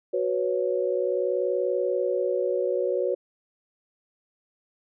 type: chord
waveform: sine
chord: F# suspended fourth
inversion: none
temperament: equal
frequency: 370 / 493.9 / 554.4 Hz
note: F#4 / B4 / C#5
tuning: 0 / 0 / 0 cents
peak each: -27 dBFS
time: 0.13-3.15 s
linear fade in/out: 10 ms
effects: none